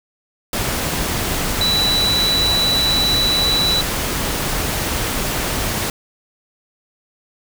sine tone in noise, 3951 Hz, B7, in tune, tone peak -15 dBFS, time 1.61-3.81 s, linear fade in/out 2 ms, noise pink, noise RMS -21 dBFS, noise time 0.53-5.9 s, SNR +3 dB, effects none

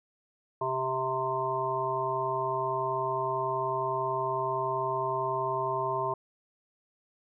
harmonic tone, 130.81 Hz, C3, in tune, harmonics 1 / 3 / 5 / 7 / 8, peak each -40 / -34 / -34 / -33 / -32 dBFS, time 0.61-6.14 s, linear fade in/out 5 ms, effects none

